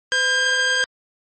sawtooth tone pair together, 507.4 / 1602 Hz, B4 / G6, +47 / +37 cents, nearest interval octave + minor sixth, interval 1990 cents, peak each -24 / -13 dBFS, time 0.12-0.84 s, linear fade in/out 0 ms, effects low-pass 8000 Hz 12 dB/octave + MP3 32 kbps

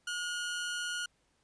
sawtooth tone pair together, 1437 / 3045 Hz, F6 / F#7, +49 / +49 cents, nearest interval octave + minor second, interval 1300 cents, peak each -31 / -40 dBFS, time 0.07-1.06 s, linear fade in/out 5 ms, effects pink hiss -73 dBFS RMS until 1.43 s + resampled to 22050 Hz

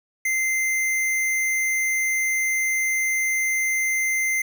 square tone, 2080 Hz, C7, 11 cents flat, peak -21 dBFS, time 0.25-4.42 s, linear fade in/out 5 ms, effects none

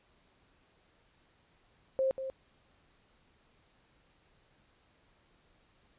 sine tone with echo, 530 Hz, C5, 22 cents sharp, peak -26 dBFS, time 1.99-2.11 s, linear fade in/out 0 ms, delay 190 ms, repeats 1, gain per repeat -9 dB, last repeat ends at 2.3 s, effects pink hiss -68 dBFS RMS until 5.98 s + resampled to 8000 Hz

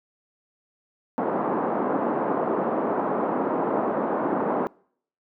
pink band-pass noise, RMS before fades -25 dBFS, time 1.18-4.67 s, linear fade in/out 0 ms, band 230 to 1100 Hz, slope 24 dB/octave, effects noise-tail reverb RT60 0.6 s tail -25 dB re dry

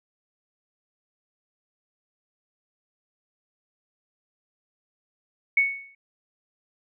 sine tone with exponential decay, 2217 Hz, C#7, in tune, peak -14 dBFS, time 5.57-5.95 s, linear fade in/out 5 ms, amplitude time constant 81 ms, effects none

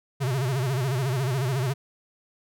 square tone with vibrato, 130.81 Hz, C3, in tune, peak -24 dBFS, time 0.2-1.74 s, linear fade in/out 20 ms, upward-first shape sine, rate 14 Hz, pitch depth 140 cents each way, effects none

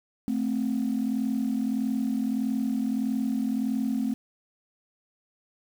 sine tone pair together, 220 / 261.6 Hz, A3 / C4, 0 / 0 cents, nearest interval minor third, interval 300 cents, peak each -26 dBFS, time 0.28-4.14 s, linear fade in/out 0 ms, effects tanh soft clip ceiling -19 dBFS + 8-bit

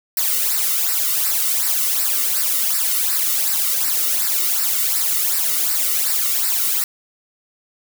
blue noise with flanger, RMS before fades -19 dBFS, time 0.17-6.84 s, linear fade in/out 2 ms, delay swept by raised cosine 0.3 to 1.24 ms, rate 2.7 Hz, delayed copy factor -0.75, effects none

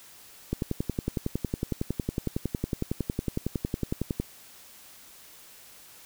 click train, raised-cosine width 3 ms, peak -14 dBFS, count 41, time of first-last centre 0.53-4.2 s, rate 10.9 Hz, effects white hiss -51 dBFS RMS until 6.05 s

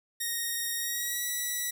5% pulse tone with pitch glide, 1864.7 to 1948.4 Hz, A#6 to B6, 0 to -24 cents, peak -20 dBFS, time 0.2-1.71 s, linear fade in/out 10 ms, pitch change +76 cents, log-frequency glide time 0.76-1.28 s, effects none

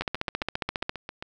two click trains, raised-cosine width 0.3 ms, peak -11 / -19 dBFS, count 14 / 10, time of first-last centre 0.01-0.894 / 0.02-1.225 s, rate 14.7 / 7.47 Hz, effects none

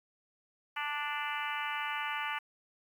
harmonic tone, 293.7 Hz, D4, in tune, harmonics 3 / 4 / 5 / 6 / 7 / 8 / 9 / 10, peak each -39 / -40 / -41 / -42 / -42 / -43 / -44 / -44 dBFS, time 0.76-2.39 s, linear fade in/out 10 ms, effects 10-bit

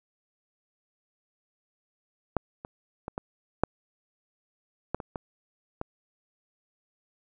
clicks, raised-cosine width 1 ms, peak -10 / -24 / -20 / -18 / -7 / -13 / -22 / -19 / -18 dBFS, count 9, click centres 2.367 / 2.649 / 3.081 / 3.179 / 3.636 / 4.946 / 5.002 / 5.158 / 5.814 s, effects none

